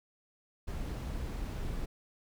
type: noise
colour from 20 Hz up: brown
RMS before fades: -37 dBFS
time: 0.67-1.86 s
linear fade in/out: 10 ms
effects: none